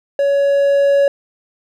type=tone with level ramp; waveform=triangle; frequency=561 Hz; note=C#5; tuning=21 cents sharp; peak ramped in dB=-10 to -7 dBFS; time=0.19-1.08 s; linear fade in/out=2 ms; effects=none